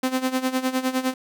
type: tone with tremolo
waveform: sawtooth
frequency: 258.6 Hz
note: C4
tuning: 20 cents flat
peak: -15 dBFS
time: 0.03-1.14 s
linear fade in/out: 5 ms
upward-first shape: sine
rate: 9.8 Hz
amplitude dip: 80%
effects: none